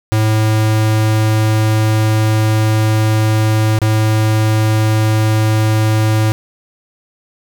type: tone with dropouts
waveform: square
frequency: 108.9 Hz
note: A2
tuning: 17 cents flat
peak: -11 dBFS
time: 0.12-6.32 s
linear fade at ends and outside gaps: 0 ms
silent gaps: 3.788-3.817 s
effects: none